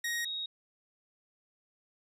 sawtooth / sine tone pair in turn, 1880 / 3768 Hz, A#6 / A#7, +14 / +18 cents, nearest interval octave, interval 1204 cents, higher second, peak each -28 / -34 dBFS, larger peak first, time 0.04-0.25 / 0.25-0.46 s, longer neither, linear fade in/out 5 ms, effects resampled to 32000 Hz

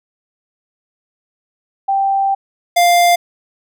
sine / square tone pair in turn, 784 / 698.5 Hz, G5 / F5, 0 / 0 cents, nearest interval major second, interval 200 cents, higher first, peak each -12 / -9 dBFS, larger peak second, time 1.88-2.35 / 2.76-3.16 s, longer first, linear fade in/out 10 ms, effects none

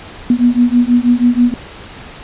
sine beating tone pair, 239.8 / 246 Hz, A#3 / B3, +49 / -7 cents, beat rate 6.2 Hz, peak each -11 / -11 dBFS, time 0.3-1.54 s, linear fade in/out 2 ms, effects pink hiss -33 dBFS RMS until 2.23 s + resampled to 8000 Hz

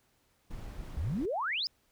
brown noise, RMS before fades -42 dBFS, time 0.5-1.26 s, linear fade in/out 10 ms
sine exponential sweep, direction up, 60.2 to 5290 Hz, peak -30 dBFS, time 0.97-1.67 s, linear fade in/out 0 ms
effects pink hiss -71 dBFS RMS until 1.91 s

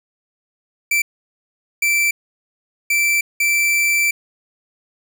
45% pulse tone bursts at uneven times, 2336 Hz, D7, 10 cents flat, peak -14 dBFS, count 4, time 0.91-1.02 / 1.82-2.11 / 2.9-3.21 / 3.4-4.11 s, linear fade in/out 5 ms, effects none

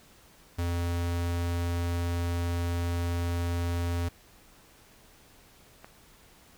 square tone, 86.2 Hz, F2, 22 cents flat, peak -28 dBFS, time 0.58-4.09 s, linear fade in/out 10 ms
click, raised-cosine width 0.5 ms, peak -29 dBFS, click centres 5.845 s
effects pink hiss -57 dBFS RMS until 6.57 s

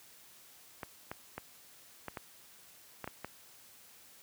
clicks, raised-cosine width 0.5 ms, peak -24 dBFS, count 8, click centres 0.832 / 1.115 / 1.38 / 2.083 / 2.172 / 3.043 / 3.076 / 3.246 s, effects white hiss -58 dBFS RMS until 4.22 s + high-pass 60 Hz 12 dB/octave

